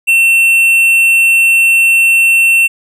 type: tone with tanh clipping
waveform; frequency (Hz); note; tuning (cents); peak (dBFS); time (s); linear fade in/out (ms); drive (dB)
sine; 2700; E7; +41; -7; 0.07-2.68; 20; 9
effects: none